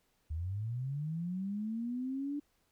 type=linear sweep; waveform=sine; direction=up; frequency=74 to 293.7 Hz; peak=-34 dBFS; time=0.3-2.4 s; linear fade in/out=10 ms; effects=pink hiss -75 dBFS RMS until 2.71 s